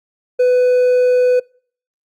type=tone with hard clipping; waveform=triangle; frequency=498.8 Hz; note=B4; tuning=17 cents sharp; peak=-10 dBFS; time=0.39-1.4 s; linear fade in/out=10 ms; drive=5 dB; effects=noise-tail reverb RT60 0.5 s tail -26 dB re dry + Opus 48 kbps